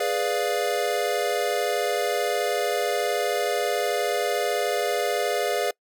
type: chord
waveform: square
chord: G# diminished seventh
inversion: none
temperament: equal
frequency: 415.3 / 493.9 / 587.3 / 698.5 Hz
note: G#4 / B4 / D5 / F5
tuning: 0 / 0 / 0 / 0 cents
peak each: -29 dBFS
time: 0-5.71 s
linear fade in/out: 5 ms
effects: noise-tail reverb RT60 0.1 s tail -25 dB re dry